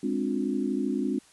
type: chord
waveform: sine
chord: D half-diminished seventh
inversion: second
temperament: equal with one note detuned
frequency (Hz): 207.7 / 261.6 / 293.7 / 357.2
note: Ab3 / C4 / D4 / F4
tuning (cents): 0 / 0 / 0 / +39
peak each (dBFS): -31 / -29 / -31 / -33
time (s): 0.03-1.19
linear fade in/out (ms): 5
effects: white hiss -57 dBFS RMS until 1.32 s + resampled to 24000 Hz